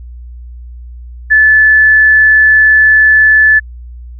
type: tone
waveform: sine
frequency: 1737 Hz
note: A6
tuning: 23 cents flat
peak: -3 dBFS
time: 1.3-3.6 s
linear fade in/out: 20 ms
effects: added 60 Hz sine -26 dBFS peak until 4.19 s